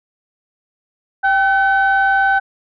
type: tone pair together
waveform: sine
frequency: 784 / 1520.7 Hz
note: G5 / F#6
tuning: 0 / +47 cents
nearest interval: major seventh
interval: 1147 cents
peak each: -13 dBFS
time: 1.23-2.4 s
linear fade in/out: 20 ms
effects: tanh soft clip ceiling -6 dBFS